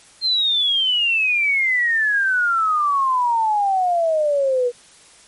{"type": "exponential sweep", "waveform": "sine", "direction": "down", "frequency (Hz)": [4197, 478.1], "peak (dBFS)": -15, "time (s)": [0.21, 4.72], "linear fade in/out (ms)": 50, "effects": ["white hiss -48 dBFS RMS until 5.27 s", "MP3 48 kbps"]}